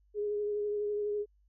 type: tone with vibrato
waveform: sine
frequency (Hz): 415.3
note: G#4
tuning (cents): 0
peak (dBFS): -30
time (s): 0.14-1.26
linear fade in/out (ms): 50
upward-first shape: triangle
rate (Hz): 12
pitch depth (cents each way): 23
effects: added 50 Hz sine -64 dBFS peak until 1.48 s